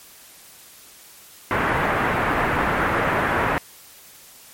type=low-pass noise; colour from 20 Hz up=white; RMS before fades=-21 dBFS; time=1.51-3.58 s; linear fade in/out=0 ms; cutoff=1800 Hz; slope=24 dB/octave; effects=white hiss -46 dBFS RMS until 4.53 s + MP3 64 kbps